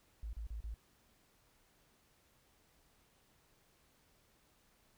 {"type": "tone bursts", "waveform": "sine", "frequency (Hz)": 54.9, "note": "A1", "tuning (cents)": -3, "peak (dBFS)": -40, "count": 4, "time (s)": [0.23, 0.741], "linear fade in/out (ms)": 0, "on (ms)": 100, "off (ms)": 37, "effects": ["pink hiss -71 dBFS RMS until 4.97 s"]}